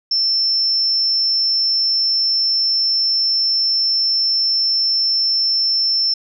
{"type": "tone", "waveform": "sine", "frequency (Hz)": 5350, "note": "E8", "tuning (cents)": 25, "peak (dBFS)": -14, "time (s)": [0.11, 6.14], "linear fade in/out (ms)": 5, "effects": []}